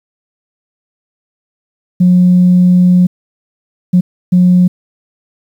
sine tone bursts at uneven times, 180 Hz, F#3, 47 cents flat, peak -3 dBFS, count 3, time 2-3.07 / 3.93-4.01 / 4.32-4.68 s, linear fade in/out 10 ms, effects tanh soft clip ceiling 0 dBFS + 7-bit

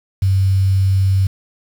sine tone with quantisation, 96 Hz, G2, 36 cents flat, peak -11 dBFS, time 0.22-1.27 s, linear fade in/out 5 ms, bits 6, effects none

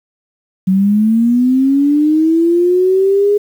sine linear sweep, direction up, 185 to 415.3 Hz, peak -8 dBFS, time 0.67-3.38 s, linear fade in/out 10 ms, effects 7-bit

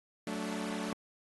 sawtooth chord, D major, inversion first, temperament equal with one note detuned, 185 / 220 / 290.1 Hz, F#3 / A3 / D4, 0 / 0 / -21 cents, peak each -37 / -34 / -36 dBFS, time 0.27-0.93 s, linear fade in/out 2 ms, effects AAC 32 kbps

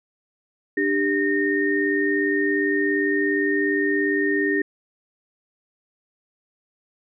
sine tone cluster, 297.9 / 395.2 / 1839 Hz, D4 / G4 / A#6, +25 / +14 / -24 cents, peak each -23 dBFS, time 0.77-4.62 s, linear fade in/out 5 ms, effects none

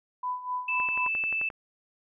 sine tone with tremolo, 998 Hz, B5, 18 cents sharp, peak -27 dBFS, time 0.23-1.08 s, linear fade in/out 5 ms, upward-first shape sine, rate 4 Hz, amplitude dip 75%
sine tone, 2637 Hz, E7, in tune, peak -26 dBFS, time 0.68-1.49 s, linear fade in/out 5 ms
click train, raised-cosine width 0.5 ms, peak -25 dBFS, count 9, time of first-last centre 0.8-1.502 s, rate 11.4 Hz
effects none

